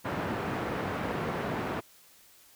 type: band-pass noise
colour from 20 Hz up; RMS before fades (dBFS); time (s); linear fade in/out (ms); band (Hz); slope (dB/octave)
pink; -33; 0.04-1.81; 20; 130 to 1600; 12
effects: white hiss -58 dBFS RMS until 2.55 s